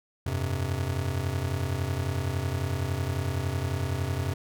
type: chord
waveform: square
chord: F suspended second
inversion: none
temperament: just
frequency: 87.31 / 98.22 / 130.96 Hz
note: F2 / G2 / C3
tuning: 0 / +4 / +2 cents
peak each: -32 / -33 / -32 dBFS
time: 0.26-4.34 s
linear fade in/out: 5 ms
effects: none